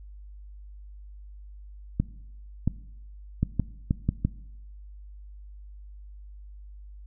clicks, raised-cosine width 5 ms, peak -10 dBFS, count 7, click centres 2 / 2.676 / 3.43 / 3.597 / 3.909 / 4.09 / 4.25 s, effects noise-tail reverb RT60 0.9 s tail -20 dB re dry + added 50 Hz sine -42 dBFS peak until 7.06 s

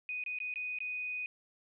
sine tone with dropouts, 2489 Hz, D#7, in tune, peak -35 dBFS, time 0.09-1.26 s, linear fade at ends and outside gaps 1 ms, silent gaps 0.238-0.262 / 0.387-0.402 / 0.54-0.558 / 0.787-0.804 s, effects none

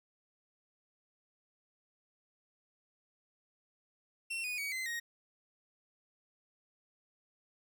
40% pulse tone with pitch steps, 2713 / 2474 / 2255 / 2056 / 1874.6 Hz, E7 / D#7 / C#7 / C7 / A#6, +49 / -10 / +29 / -31 / +9 cents, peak -35 dBFS, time 4.3-5 s, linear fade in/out 10 ms, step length 140 ms, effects 12-bit

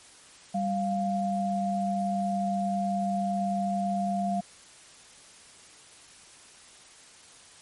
sine tone pair together, 196 / 698.5 Hz, G3 / F5, 0 / 0 cents, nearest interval octave + minor seventh, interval 2200 cents, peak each -28 / -28 dBFS, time 0.54-4.41 s, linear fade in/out 10 ms, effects white hiss -52 dBFS RMS until 7.61 s + MP3 48 kbps

